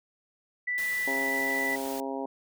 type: tone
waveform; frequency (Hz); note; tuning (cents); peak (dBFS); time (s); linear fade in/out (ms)
sine; 1975.5; B6; 0; -27; 0.67-1.76; 10
type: noise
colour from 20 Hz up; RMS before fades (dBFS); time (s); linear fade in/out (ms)
white; -41; 0.78-2; 0
type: harmonic tone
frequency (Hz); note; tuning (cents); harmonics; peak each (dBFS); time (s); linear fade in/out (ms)
135.3; C#3; -42; 2 / 3 / 4 / 5 / 6 / 7; -35 / -37 / -38 / -39 / -40 / -40; 1.07-2.26; 5
effects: none